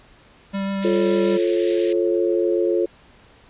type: tone with vibrato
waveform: square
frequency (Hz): 196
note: G3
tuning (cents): 0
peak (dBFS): -23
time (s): 0.53-1.38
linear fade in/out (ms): 20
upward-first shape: triangle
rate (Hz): 6.9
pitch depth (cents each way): 12
type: high-pass noise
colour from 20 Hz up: white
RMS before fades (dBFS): -31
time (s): 0.82-1.93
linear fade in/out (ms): 5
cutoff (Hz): 1700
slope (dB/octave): 48
type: chord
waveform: sine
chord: F augmented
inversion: none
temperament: just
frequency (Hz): 349.2 / 436.5 / 545.7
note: F4 / A4 / C#5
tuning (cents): 0 / -14 / -27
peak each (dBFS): -19 / -22 / -24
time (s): 0.84-2.86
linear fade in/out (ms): 10
effects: pink hiss -51 dBFS RMS until 3.49 s + resampled to 8000 Hz